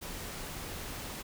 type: noise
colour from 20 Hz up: pink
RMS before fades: -41 dBFS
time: 0.01-1.23 s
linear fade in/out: 20 ms
effects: none